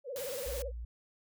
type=tone with vibrato; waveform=sine; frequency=523.3 Hz; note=C5; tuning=in tune; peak=-37 dBFS; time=0.04-0.72 s; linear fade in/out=50 ms; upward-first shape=sine; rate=18 Hz; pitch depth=160 cents each way
type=noise; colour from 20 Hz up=white; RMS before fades=-43 dBFS; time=0.16-0.62 s; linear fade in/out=0 ms
type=tone; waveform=sine; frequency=58.27 Hz; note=A#1; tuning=in tune; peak=-38 dBFS; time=0.46-0.85 s; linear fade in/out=5 ms
effects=none